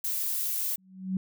violet noise, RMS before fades -30 dBFS, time 0.04-0.76 s, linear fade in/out 5 ms
sine tone with exponential growth, 188.1 Hz, F#3, 29 cents sharp, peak -23 dBFS, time 0.78-1.17 s, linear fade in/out 2 ms, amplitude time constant 84 ms
effects none

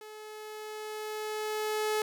sawtooth tone with level ramp, 428.6 Hz, A4, 45 cents flat, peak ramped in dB -41 to -23 dBFS, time 0.01-2.02 s, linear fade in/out 2 ms, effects none

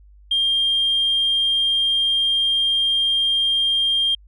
sine tone, 3203 Hz, G7, 37 cents sharp, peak -15 dBFS, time 0.31-4.15 s, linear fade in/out 5 ms, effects tanh soft clip ceiling -12 dBFS + added 50 Hz sine -45 dBFS peak until 4.27 s

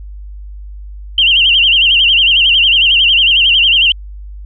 sine tone with vibrato, 2960 Hz, F#7, in tune, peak -6 dBFS, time 1.18-3.92 s, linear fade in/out 2 ms, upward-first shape sine, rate 11 Hz, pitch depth 150 cents each way, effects added 50 Hz sine -26 dBFS peak until 4.45 s

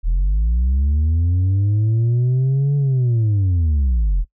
sine linear two-way sweep, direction up then down, 38.89 to 143.7 to 38.89 Hz, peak -11 dBFS, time 0.03-4.25 s, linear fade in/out 50 ms, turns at 2.76 s, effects noise-tail reverb RT60 0.1 s tail -21 dB re dry + tanh soft clip ceiling -13 dBFS

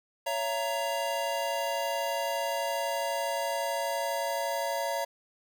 square chord, A# diminished, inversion first, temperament just, 559.4 / 671.3 / 932.3 Hz, C#5 / E5 / A#5, +16 / +31 / 0 cents, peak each -34 dBFS, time 0.26-5.05 s, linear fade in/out 10 ms, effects none

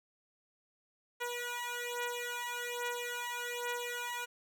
10% pulse beating tone pair, 483.1 / 484.3 Hz, B4 / B4, -38 / -34 cents, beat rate 1.2 Hz, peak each -31 dBFS, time 1.2-4.26 s, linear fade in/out 20 ms, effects none

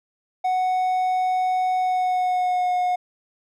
triangle tone with pitch glide, 740 to 723.9 Hz, F#5 to F#5, 0 to -38 cents, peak -17 dBFS, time 0.44-2.96 s, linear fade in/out 10 ms, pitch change -38 cents, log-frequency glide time 1.78-2.73 s, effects none

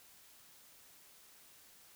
silence, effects white hiss -61 dBFS RMS until 1.95 s

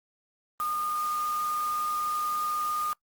sine tone in noise, 1221 Hz, D#6, 33 cents flat, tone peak -27 dBFS, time 0.6-2.93 s, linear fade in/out 0 ms, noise white, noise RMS -42 dBFS, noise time 0.6-2.93 s, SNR +12 dB, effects noise-tail reverb RT60 0.1 s tail -24 dB re dry + Opus 32 kbps

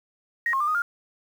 sine tone with pitch steps, 1878 / 1075 / 1193 / 1242 / 1406 Hz, A#6 / C6 / D6 / D#6 / F6, +12 / +47 / +27 / -3 / +11 cents, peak -21 dBFS, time 0.46-0.82 s, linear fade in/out 2 ms, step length 72 ms, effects 8-bit

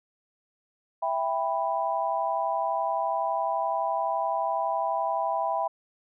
sine chord, E minor, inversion none, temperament just, 659.3 / 791.1 / 988.9 Hz, E5 / G5 / B5, 0 / +16 / +2 cents, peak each -29 dBFS, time 1.02-5.68 s, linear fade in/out 10 ms, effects none

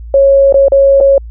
sine tone with dropouts, 550 Hz, C#5, 14 cents flat, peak -3 dBFS, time 0.14-1.18 s, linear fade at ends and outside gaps 2 ms, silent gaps 0.525-0.542 / 0.683-0.72 / 1.003-1.009 s, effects added 57 Hz sine -24 dBFS peak until 1.3 s

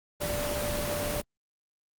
sine tone in noise, 587.3 Hz, D5, in tune, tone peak -32 dBFS, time 0.2-1.22 s, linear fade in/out 20 ms, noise pink, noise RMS -32 dBFS, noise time 0.2-1.22 s, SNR -3 dB, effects Opus 24 kbps

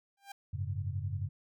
sawtooth tone with exponential growth, 795 Hz, G5, 24 cents sharp, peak -37 dBFS, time 0.17-0.32 s, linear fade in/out 5 ms, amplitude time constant 32 ms
sine chord, F# suspended second, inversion none, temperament equal, 92.5 / 103.83 / 138.59 Hz, F#2 / G#2 / C#3, 0 / 0 / 0 cents, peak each -36 / -37 / -40 dBFS, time 0.53-1.29 s, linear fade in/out 10 ms
effects none

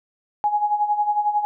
sine tone with tremolo, 834 Hz, G#5, 7 cents sharp, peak -15 dBFS, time 0.44-1.45 s, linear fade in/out 0 ms, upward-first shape sine, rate 11 Hz, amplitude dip 70%, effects none

